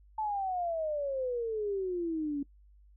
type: exponential sweep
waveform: sine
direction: down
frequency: 880 to 278.6 Hz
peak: -30 dBFS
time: 0.18-2.43 s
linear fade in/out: 5 ms
effects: noise-tail reverb RT60 0.1 s tail -21 dB re dry + added 50 Hz sine -56 dBFS peak until 2.96 s